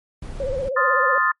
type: noise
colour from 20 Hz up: brown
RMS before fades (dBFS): -31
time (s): 0.22-0.69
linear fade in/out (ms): 5
type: tone with vibrato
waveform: sine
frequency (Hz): 532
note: C5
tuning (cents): +29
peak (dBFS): -22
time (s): 0.4-1.18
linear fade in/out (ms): 2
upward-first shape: sine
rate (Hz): 16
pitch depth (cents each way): 94
type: chord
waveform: sine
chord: F dominant seventh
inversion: second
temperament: equal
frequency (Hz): 1046.5 / 1244.5 / 1396.9 / 1760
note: C6 / Eb6 / F6 / A6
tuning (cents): 0 / 0 / 0 / 0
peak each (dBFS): -22 / -21 / -25 / -20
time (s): 0.76-1.32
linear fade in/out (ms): 10
effects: noise-tail reverb RT60 0.1 s tail -26 dB re dry + MP3 48 kbps